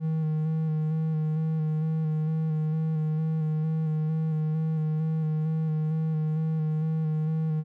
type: tone with vibrato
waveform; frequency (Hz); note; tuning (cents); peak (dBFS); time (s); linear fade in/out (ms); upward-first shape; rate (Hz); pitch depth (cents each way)
triangle; 157.1; D#3; +17; -22; 0-7.64; 50; square; 2.2; 20
effects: none